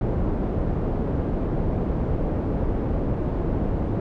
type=low-pass noise; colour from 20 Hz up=pink; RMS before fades=-24 dBFS; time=0.01-4 s; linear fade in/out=2 ms; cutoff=510 Hz; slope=12 dB/octave; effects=none